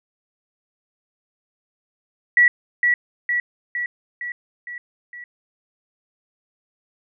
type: tone with echo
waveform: sine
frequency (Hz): 1939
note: B6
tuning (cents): -32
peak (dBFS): -10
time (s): 2.37-2.48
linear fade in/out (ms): 2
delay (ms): 460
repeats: 6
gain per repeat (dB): -4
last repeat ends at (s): 5.24
effects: none